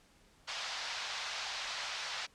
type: band-pass noise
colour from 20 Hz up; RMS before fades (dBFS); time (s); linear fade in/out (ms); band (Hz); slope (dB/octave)
white; -40; 0.47-2.27; 20; 650 to 5200; 24
effects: pink hiss -65 dBFS RMS until 2.34 s + low-pass 9000 Hz 12 dB/octave